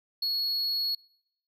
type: tone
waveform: triangle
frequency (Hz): 4346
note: C#8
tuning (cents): -35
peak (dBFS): -25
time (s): 0.22-0.95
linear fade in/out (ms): 5
effects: noise-tail reverb RT60 0.8 s tail -26 dB re dry